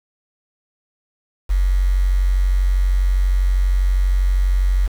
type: tone with quantisation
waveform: sine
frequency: 46.23 Hz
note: F#1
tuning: 1 cent flat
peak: -13 dBFS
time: 1.49-4.88 s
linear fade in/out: 20 ms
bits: 6
effects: none